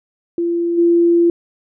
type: tone with level steps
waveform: sine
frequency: 341.7 Hz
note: F4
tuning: 38 cents flat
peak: -15 / -9 dBFS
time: 0.38-1.3 s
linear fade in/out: 2 ms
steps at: 0.77 s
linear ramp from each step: 20 ms
effects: none